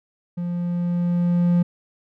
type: tone with level ramp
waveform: triangle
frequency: 174.61 Hz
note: F3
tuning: in tune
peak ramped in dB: -22 to -12 dBFS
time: 0.37-1.63 s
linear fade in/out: 10 ms
effects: none